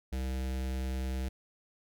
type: tone with notch filter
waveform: square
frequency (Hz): 65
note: C2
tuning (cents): -11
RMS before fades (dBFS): -34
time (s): 0.12-1.29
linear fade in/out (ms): 10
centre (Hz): 1100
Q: 1.7
effects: none